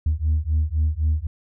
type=beating tone pair; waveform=sine; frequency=75.5 / 79.4 Hz; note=D2 / D#2; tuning=+48 / +36 cents; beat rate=3.9 Hz; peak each=-20 dBFS; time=0.06-1.27 s; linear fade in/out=5 ms; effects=tanh soft clip ceiling -14 dBFS